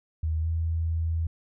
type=tone with pitch glide; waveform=sine; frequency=79.3 to 81.91 Hz; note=D#2 to E2; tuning=+33 to -10 cents; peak=-24 dBFS; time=0.23-1.27 s; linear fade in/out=5 ms; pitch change=+57 cents; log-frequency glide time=0.41-0.47 s; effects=none